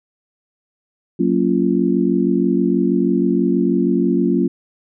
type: chord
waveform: sine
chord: Gb major seventh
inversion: none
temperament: just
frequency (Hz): 185 / 231.2 / 277.5 / 346.9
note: Gb3 / Bb3 / Db4 / F4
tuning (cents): 0 / -14 / +2 / -12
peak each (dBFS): -19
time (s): 1.19-4.48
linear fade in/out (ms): 10
effects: none